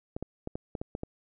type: clicks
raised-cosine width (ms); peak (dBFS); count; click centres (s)
2; -21; 8; 0.165 / 0.226 / 0.474 / 0.555 / 0.752 / 0.815 / 0.951 / 1.034
effects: none